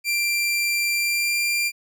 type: tone with pitch glide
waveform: sawtooth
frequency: 2365 to 2380 Hz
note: D7 to D7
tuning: +12 to +22 cents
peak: -17 dBFS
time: 0.04-1.72 s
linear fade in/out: 50 ms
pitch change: +10 cents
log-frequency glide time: 0.94-1.36 s
effects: none